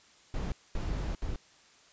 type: noise bursts at uneven times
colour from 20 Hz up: brown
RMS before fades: -33 dBFS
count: 3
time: 0.34-0.52 / 0.75-1.15 / 1.22-1.36 s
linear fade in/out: 2 ms
effects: white hiss -60 dBFS RMS until 1.92 s + resampled to 16000 Hz